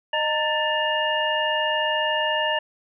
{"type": "tone cluster", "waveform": "sine", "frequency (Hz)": [614, 917, 1766, 2836], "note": ["D#5", "A#5", "A6", "F7"], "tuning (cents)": [-23, -29, 6, 26], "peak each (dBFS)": -26, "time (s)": [0.13, 2.59], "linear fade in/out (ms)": 5, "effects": []}